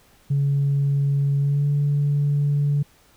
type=tone with pitch glide; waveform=sine; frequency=140.5 to 144.2 Hz; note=C#3 to D3; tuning=+24 to -31 cents; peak=-16 dBFS; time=0.3-2.83 s; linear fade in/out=10 ms; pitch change=+45 cents; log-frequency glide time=1.38-1.67 s; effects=tanh soft clip ceiling -14 dBFS + pink hiss -56 dBFS RMS until 3.16 s